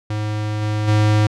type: tone with level steps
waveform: square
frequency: 106.3 Hz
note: G#2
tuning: 41 cents sharp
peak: -21 / -19 / -13 dBFS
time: 0.1-1.27 s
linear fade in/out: 5 ms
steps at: 0.61 / 0.87 s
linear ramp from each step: 20 ms
effects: low-pass 6000 Hz 12 dB/octave